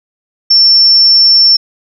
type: tone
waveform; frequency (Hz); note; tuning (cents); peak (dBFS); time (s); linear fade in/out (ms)
sine; 5410; E8; +44; -3; 0.5-1.57; 10
effects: none